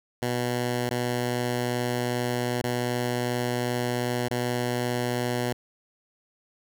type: tone with dropouts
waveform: 10% pulse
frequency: 122.6 Hz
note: B2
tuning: 12 cents flat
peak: -17 dBFS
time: 0.22-5.53 s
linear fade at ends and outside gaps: 5 ms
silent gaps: 0.894-0.909 / 2.618-2.639 / 4.284-4.309 s
effects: none